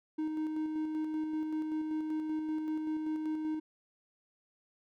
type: tone with tremolo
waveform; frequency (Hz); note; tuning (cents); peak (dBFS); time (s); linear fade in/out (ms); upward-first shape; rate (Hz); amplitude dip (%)
triangle; 311.1; D#4; 0; -29; 0.18-3.6; 10; square; 5.2; 30
effects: none